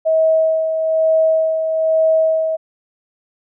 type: tone with tremolo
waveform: sine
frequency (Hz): 640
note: D#5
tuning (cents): +49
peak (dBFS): -10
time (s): 0.05-2.57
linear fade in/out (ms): 20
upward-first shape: sine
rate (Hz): 1.1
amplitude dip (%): 50
effects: none